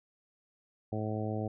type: harmonic tone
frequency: 107.8 Hz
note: A2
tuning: 35 cents flat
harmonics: 1 / 2 / 3 / 4 / 5 / 6 / 7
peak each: -35 / -38 / -40 / -41 / -42 / -43 / -43 dBFS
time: 0.92-1.48 s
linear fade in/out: 5 ms
effects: none